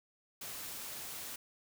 white noise, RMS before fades -44 dBFS, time 0.41-1.36 s, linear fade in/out 5 ms, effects none

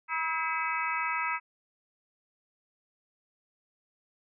harmonic tone with a mistuned harmonic, 322.4 Hz, E4, 38 cents flat, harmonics 3 / 4 / 5 / 6 / 7 / 8, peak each -34 / -33 / -38 / -36 / -37 / -37 dBFS, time 0.08-1.4 s, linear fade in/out 50 ms, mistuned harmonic 6, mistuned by +75 cents, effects none

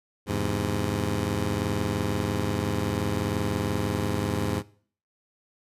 15% pulse chord, E augmented, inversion none, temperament just, 82.41 / 103.01 / 128.76 Hz, E2 / G#2 / B#2, 0 / -14 / -27 cents, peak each -25 / -22 / -27 dBFS, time 0.26-4.63 s, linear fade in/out 50 ms, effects noise-tail reverb RT60 0.5 s tail -20 dB re dry + resampled to 32000 Hz

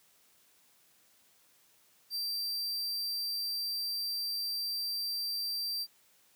45% pulse tone, 4699 Hz, D8, in tune, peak -32 dBFS, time 2.1-5.87 s, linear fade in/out 50 ms, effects white hiss -66 dBFS RMS until 6.35 s + high-pass 80 Hz 12 dB/octave

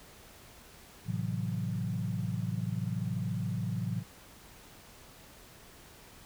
sine chord, F# half-diminished seventh, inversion first, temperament equal, 110 / 130.81 / 164.81 / 185 Hz, A2 / C3 / E3 / F#3, 0 / 0 / 0 / 0 cents, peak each -35 / -37 / -37 / -37 dBFS, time 1.05-4.04 s, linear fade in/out 50 ms, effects pink hiss -54 dBFS RMS until 6.25 s

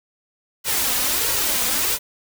white noise with flanger, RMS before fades -21 dBFS, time 0.64-1.99 s, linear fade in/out 50 ms, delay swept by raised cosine 2 to 4.1 ms, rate 1.5 Hz, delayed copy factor +0.6, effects none

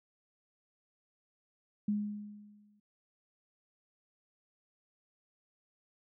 sine tone with exponential decay, 207.7 Hz, G#3, in tune, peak -27 dBFS, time 1.88-2.8 s, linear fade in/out 5 ms, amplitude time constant 200 ms, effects none

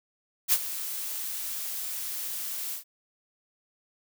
blue noise with ADSR envelope, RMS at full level -20 dBFS, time 0.48-2.84 s, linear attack 45 ms, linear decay 50 ms, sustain -14 dB, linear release 110 ms, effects none

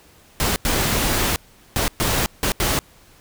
pink noise bursts at uneven times, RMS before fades -20 dBFS, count 6, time 0.4-0.56 / 0.65-1.36 / 1.76-1.88 / 2-2.26 / 2.43-2.52 / 2.6-2.79 s, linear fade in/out 0 ms, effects pink hiss -51 dBFS RMS until 3.2 s

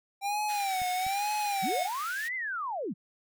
square tone with vibrato, 784 Hz, G5, in tune, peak -29 dBFS, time 0.21-1.89 s, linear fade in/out 50 ms, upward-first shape sine, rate 1.1 Hz, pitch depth 130 cents each way
pink high-pass noise, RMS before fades -43 dBFS, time 0.48-2.29 s, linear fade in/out 20 ms, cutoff 1400 Hz, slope 96 dB/octave
clicks, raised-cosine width 5 ms, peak -34 dBFS, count 2, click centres 0.818 / 1.066 s
sine linear two-way sweep, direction up then down, 140 to 2093 to 140 Hz, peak -31 dBFS, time 1.62-2.94 s, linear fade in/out 20 ms, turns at 2.35 s
effects none

